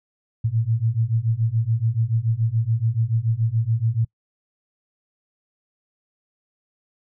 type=beating tone pair; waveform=sine; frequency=110 / 117 Hz; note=A2 / A#2; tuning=0 / +7 cents; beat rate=7 Hz; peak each=-22 / -21 dBFS; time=0.44-4.05 s; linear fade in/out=10 ms; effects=noise-tail reverb RT60 0.1 s tail -26 dB re dry